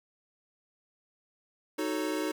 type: chord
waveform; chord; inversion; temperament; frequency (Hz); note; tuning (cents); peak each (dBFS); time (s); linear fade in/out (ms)
square; D# half-diminished seventh; none; equal; 311.1 / 370 / 440 / 554.4; D#4 / F#4 / A4 / C#5; 0 / 0 / 0 / 0; -33 / -37 / -38 / -39; 1.78-2.32; 10
effects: 11-bit